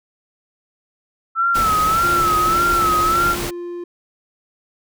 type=tone with vibrato; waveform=sine; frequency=1318.5 Hz; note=E6; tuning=in tune; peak=-14 dBFS; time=1.35-3.36 s; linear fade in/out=50 ms; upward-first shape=sine; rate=1.7 Hz; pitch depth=82 cents each way
type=noise; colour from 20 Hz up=pink; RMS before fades=-25 dBFS; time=1.54-3.51 s; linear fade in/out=20 ms
type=tone; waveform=triangle; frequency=349.2 Hz; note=F4; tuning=in tune; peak=-24 dBFS; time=2.03-3.84 s; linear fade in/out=5 ms
effects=none